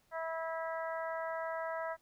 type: harmonic tone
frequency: 325.8 Hz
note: E4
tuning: 20 cents flat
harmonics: 2 / 3 / 4 / 5 / 6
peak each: -38 / -42 / -44 / -46 / -48 dBFS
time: 0.11-1.97 s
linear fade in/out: 50 ms
effects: pink hiss -72 dBFS RMS until 2.01 s